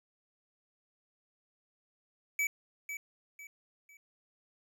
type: tone with echo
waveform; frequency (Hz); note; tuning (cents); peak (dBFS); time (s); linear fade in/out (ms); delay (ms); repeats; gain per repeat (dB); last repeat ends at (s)
square; 2291; D7; -44; -29; 2.39-2.47; 2; 500; 3; -9; 3.97
effects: none